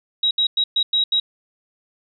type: tone bursts at uneven times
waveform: sine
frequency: 3832 Hz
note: A#7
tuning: 47 cents sharp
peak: -15 dBFS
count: 6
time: 0.23-0.31 / 0.38-0.47 / 0.57-0.64 / 0.76-0.83 / 0.93-1.04 / 1.12-1.2 s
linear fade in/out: 5 ms
effects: none